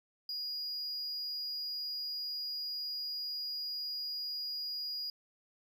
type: tone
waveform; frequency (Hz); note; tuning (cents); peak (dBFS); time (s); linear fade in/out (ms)
triangle; 4879; D#8; -35; -35; 0.29-5.1; 2
effects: none